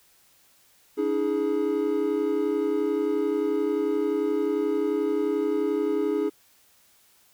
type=tone cluster; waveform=triangle; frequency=288.5 / 319.9 / 417.4 Hz; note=D4 / D#4 / G#4; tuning=-31 / +48 / +9 cents; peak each=-27 / -26 / -23 dBFS; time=0.97-6.3 s; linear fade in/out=20 ms; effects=white hiss -60 dBFS RMS until 7.33 s